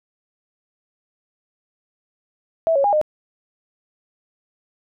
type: tone with pitch steps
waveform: sine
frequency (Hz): 654 / 554 / 815 / 610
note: E5 / C#5 / G#5 / D#5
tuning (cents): -14 / -1 / -33 / -34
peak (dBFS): -14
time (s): 2.67-3.014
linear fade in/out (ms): 0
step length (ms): 86
effects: none